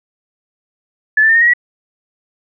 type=tone with pitch steps; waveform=sine; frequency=1728 / 1767.4 / 1807.6 / 1848.8 / 1890.9 / 1934 Hz; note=A6 / A6 / A6 / A#6 / A#6 / B6; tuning=-32 / +7 / +46 / -15 / +24 / -37 cents; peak=-7 dBFS; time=1.17-1.536 s; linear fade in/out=5 ms; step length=61 ms; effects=none